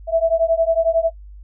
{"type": "beating tone pair", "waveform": "sine", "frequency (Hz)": [653, 664], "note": ["E5", "E5"], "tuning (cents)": [-17, 12], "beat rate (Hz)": 11, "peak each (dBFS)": -17, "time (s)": [0.07, 1.11], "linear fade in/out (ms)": 50, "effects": ["noise-tail reverb RT60 0.1 s tail -26 dB re dry", "added 50 Hz sine -36 dBFS peak until 1.43 s"]}